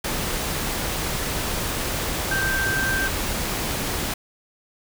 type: tone in noise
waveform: sine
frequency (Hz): 1567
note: G6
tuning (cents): -1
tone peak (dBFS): -22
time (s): 2.31-3.08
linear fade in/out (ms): 5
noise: pink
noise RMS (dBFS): -26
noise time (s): 0.04-4.14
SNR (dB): +1
effects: none